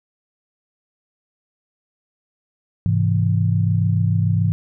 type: chord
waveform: sine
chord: Ab augmented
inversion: none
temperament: equal with one note detuned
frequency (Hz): 103.83 / 130.81 / 165.39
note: Ab2 / C3 / E3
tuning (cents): 0 / 0 / +6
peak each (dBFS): -17 / -23 / -20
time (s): 2.86-4.52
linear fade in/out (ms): 0
effects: none